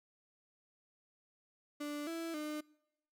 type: tone with pitch steps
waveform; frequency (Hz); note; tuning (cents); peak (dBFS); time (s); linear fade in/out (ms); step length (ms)
35% pulse; 293.6 / 330.8 / 302.4; D4 / E4 / D#4; 0 / +6 / -49; -37; 1.8-2.61; 10; 270
effects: noise-tail reverb RT60 0.9 s tail -25 dB re dry